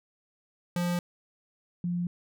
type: tone pair in turn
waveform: square / sine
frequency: 175.3 / 175.3 Hz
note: F3 / F3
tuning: +7 / +7 cents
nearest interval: unison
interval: 0 cents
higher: neither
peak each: -27 dBFS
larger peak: neither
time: 0.76-0.99 / 1.84-2.07 s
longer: neither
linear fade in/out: 2 ms
effects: none